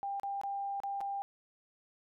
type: tone with dropouts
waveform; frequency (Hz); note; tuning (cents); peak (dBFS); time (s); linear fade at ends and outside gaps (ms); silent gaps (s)
sine; 796; G5; +26; -34; 0.03-1.22; 0; 0.198-0.233 / 0.414-0.435 / 0.802-0.835 / 1.006-1.012
effects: none